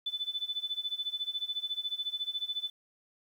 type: tone with tremolo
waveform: sine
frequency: 3501 Hz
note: A7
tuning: 9 cents flat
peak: -29 dBFS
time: 0.06-2.7 s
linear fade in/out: 5 ms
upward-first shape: sine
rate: 14 Hz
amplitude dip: 90%
effects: 10-bit

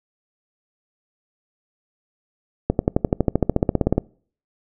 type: accelerating click train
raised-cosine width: 2 ms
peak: -3 dBFS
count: 19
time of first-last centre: 2.7-3.98 s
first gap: 91 ms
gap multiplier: 0.97
effects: noise-tail reverb RT60 0.5 s tail -25 dB re dry

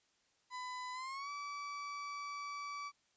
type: tone with pitch glide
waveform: 35% pulse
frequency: 1002 to 1151 Hz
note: B5 to D6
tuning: +25 to -35 cents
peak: -40 dBFS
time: 0.5-2.92 s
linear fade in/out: 50 ms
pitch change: +240 cents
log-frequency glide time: 0.93-1.3 s
effects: white hiss -75 dBFS RMS until 3.16 s + resampled to 16000 Hz

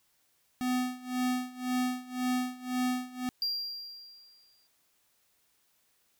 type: tone with tremolo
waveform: square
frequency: 251.5 Hz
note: B3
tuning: 32 cents sharp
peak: -27 dBFS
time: 0.61-3.29 s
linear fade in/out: 0 ms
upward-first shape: sine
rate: 1.9 Hz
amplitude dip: 90%
type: tone with exponential decay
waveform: triangle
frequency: 4758 Hz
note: D8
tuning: 22 cents sharp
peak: -26 dBFS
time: 3.42-4.67 s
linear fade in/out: 1 ms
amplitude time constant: 270 ms
effects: white hiss -71 dBFS RMS until 6.19 s

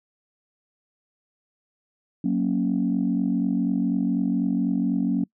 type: chord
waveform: sine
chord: F# major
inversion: none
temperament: equal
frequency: 185 / 233.1 / 277.2 Hz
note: F#3 / A#3 / C#4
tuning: 0 / 0 / 0 cents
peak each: -24 dBFS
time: 2.24-5.24 s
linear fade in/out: 5 ms
effects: noise-tail reverb RT60 0.1 s tail -26 dB re dry + tanh soft clip ceiling -13 dBFS

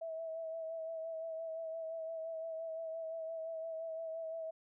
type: tone with vibrato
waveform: sine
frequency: 650 Hz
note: E5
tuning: 24 cents flat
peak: -39 dBFS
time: 0.01-4.51 s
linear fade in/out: 10 ms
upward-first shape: sine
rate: 5.8 Hz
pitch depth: 27 cents each way
effects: none

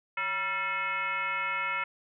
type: tone with frequency modulation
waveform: sine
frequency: 1766 Hz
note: A6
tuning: 6 cents sharp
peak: -28 dBFS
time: 0.17-1.84 s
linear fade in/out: 5 ms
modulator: 403 Hz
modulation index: 1.9
effects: none

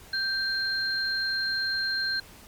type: tone pair together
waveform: sine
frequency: 1568 / 4186 Hz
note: G6 / C8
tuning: 0 / 0 cents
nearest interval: octave + perfect fourth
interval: 1700 cents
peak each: -28 dBFS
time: 0.13-2.2 s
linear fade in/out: 5 ms
effects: pink hiss -50 dBFS RMS until 2.47 s + MP3 96 kbps

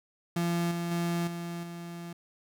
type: tone with level steps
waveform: 35% pulse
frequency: 171.1 Hz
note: F3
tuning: 35 cents flat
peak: -25 / -29 / -26 / -33 / -37 dBFS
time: 0.36-2.13 s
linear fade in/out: 5 ms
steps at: 0.71 / 0.91 / 1.27 / 1.63 s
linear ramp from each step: 5 ms
effects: none

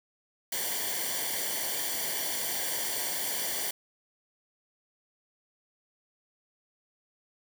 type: noise with comb filter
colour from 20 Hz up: white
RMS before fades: -32 dBFS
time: 0.52-3.71 s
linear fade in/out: 5 ms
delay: 0.77 ms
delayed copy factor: -0.75
effects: none

